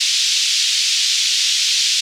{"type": "band-pass noise", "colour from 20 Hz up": "pink", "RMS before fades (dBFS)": -17, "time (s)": [0, 2.01], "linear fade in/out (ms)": 10, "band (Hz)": [3100, 6200], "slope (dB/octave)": 24, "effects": []}